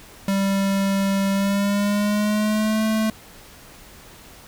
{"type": "tone with pitch glide", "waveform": "square", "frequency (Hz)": [196, 218.7], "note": ["G3", "A3"], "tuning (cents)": [0, -10], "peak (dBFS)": -19, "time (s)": [0.28, 3.1], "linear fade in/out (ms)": 2, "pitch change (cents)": 190, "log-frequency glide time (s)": [1.32, 2.84], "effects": ["pink hiss -45 dBFS RMS until 4.47 s"]}